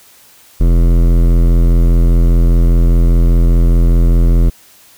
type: tone with hard clipping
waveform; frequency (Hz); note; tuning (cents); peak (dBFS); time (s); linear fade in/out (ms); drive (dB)
sine; 42.48; F1; -47; -8; 0.6-4.5; 10; 16
effects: white hiss -44 dBFS RMS until 4.97 s